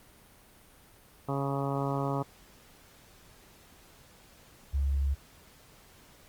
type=harmonic tone; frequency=138.59 Hz; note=C#3; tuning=in tune; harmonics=1 / 2 / 3 / 4 / 5 / 6 / 7 / 8 / 9; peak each=-32 / -35 / -37 / -38 / -39 / -40 / -40 / -41 / -42 dBFS; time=1.28-2.23 s; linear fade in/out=10 ms
type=tone; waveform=sine; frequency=69.3 Hz; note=C#2; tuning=in tune; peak=-25 dBFS; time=4.73-5.15 s; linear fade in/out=20 ms
effects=pink hiss -57 dBFS RMS until 6.28 s + Opus 32 kbps